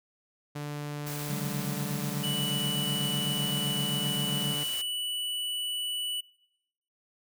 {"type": "tone with pitch glide", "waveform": "sawtooth", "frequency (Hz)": [146.83, 145.98], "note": ["D3", "D3"], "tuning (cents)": [0, -10], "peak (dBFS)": -30, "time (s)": [0.55, 4.64], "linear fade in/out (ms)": 10, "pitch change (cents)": -10, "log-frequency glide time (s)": [2.37, 4.37]}
{"type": "noise", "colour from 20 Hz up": "white", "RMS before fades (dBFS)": -40, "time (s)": [1.06, 4.82], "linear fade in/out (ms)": 10}
{"type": "chord", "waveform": "triangle", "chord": "C# suspended fourth", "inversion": "none", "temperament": "equal", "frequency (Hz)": [138.59, 185, 207.7], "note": ["C#3", "F#3", "G#3"], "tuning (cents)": [0, 0, 0], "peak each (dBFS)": -35, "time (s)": [1.29, 4.55], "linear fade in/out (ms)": 10}
{"type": "tone", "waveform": "square", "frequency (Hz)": 2960, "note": "F#7", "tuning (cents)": 0, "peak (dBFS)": -31, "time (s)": [2.23, 6.21], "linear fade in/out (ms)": 10}
{"effects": ["noise-tail reverb RT60 0.9 s tail -23 dB re dry"]}